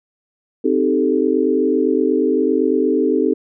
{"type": "chord", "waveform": "sine", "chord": "A half-diminished seventh", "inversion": "first", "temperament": "equal", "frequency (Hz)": [261.6, 311.1, 392, 440], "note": ["C4", "Eb4", "G4", "A4"], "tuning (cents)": [0, 0, 0, 0], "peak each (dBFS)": -19, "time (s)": [0.64, 3.34], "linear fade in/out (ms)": 10, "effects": []}